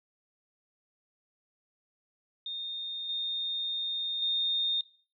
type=tone with level steps; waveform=sine; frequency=3661 Hz; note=A#7; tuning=32 cents flat; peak=-34 / -30 / -26 dBFS; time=2.46-4.81 s; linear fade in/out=2 ms; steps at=3.09 / 4.22 s; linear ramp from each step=2 ms; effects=noise-tail reverb RT60 0.4 s tail -17 dB re dry